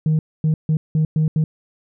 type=tone bursts at uneven times; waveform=sine; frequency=156.1 Hz; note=D#3; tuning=6 cents sharp; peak=-12 dBFS; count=6; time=0.06-0.19 / 0.44-0.54 / 0.69-0.77 / 0.95-1.05 / 1.16-1.28 / 1.36-1.44 s; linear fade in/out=2 ms; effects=tanh soft clip ceiling -12 dBFS